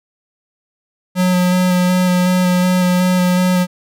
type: tone with vibrato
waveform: square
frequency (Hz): 181.4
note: F#3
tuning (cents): -34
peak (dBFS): -12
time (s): 1.15-3.67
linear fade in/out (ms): 50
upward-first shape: square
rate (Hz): 2.7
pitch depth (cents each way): 11
effects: none